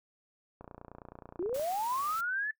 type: click train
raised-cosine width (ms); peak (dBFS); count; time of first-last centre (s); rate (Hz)
1; -32; 30; 0.61-1.596; 29.4
type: linear sweep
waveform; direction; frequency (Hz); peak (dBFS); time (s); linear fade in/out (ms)
sine; up; 324.5 to 1760; -30; 1.39-2.51; 5
type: noise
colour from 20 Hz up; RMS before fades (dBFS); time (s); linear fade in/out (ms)
white; -46; 1.54-2.21; 5
effects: noise-tail reverb RT60 0.1 s tail -19 dB re dry